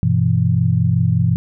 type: chord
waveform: sine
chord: E minor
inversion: first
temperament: equal with one note detuned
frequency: 98 / 123.47 / 166.25 Hz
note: G2 / B2 / E3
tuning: 0 / 0 / +15 cents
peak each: -18 / -16 / -17 dBFS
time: 0.03-1.36 s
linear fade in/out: 0 ms
effects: none